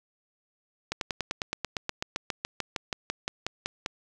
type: slowing click train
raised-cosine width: 0.2 ms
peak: -12 dBFS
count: 22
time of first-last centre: 0.92-3.861 s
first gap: 92 ms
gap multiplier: 1.04
effects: none